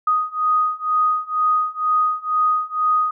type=beating tone pair; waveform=sine; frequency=1244.5 / 1246.6 Hz; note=D#6 / D#6; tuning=0 / +3 cents; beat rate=2.1 Hz; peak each=-20 / -19 dBFS; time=0.07-3.11 s; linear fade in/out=5 ms; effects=none